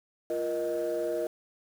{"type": "tone cluster", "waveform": "sine", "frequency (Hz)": [347, 472.5, 621], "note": ["F4", "A#4", "D#5"], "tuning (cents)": [-11, 23, -3], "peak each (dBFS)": [-32, -31, -30], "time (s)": [0.3, 1.27], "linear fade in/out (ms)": 2, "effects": ["tanh soft clip ceiling -23 dBFS", "8-bit"]}